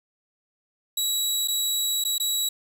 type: tone with dropouts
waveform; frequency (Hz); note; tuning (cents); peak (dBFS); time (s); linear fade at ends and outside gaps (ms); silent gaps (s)
20% pulse; 3888; B7; -28; -17; 0.97-2.49; 5; 1.476-1.482 / 2.04-2.049 / 2.182-2.199
effects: 8-bit